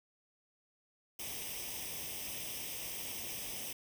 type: noise with comb filter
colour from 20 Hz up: white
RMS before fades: -42 dBFS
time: 1.19-3.73 s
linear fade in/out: 5 ms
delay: 0.35 ms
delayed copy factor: +0.75
effects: none